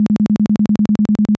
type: tone bursts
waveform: sine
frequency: 210.7 Hz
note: G#3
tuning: 25 cents sharp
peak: -9 dBFS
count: 14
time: 0-1.35 s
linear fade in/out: 0 ms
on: 63 ms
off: 36 ms
effects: high-pass 80 Hz 12 dB/octave + resampled to 16000 Hz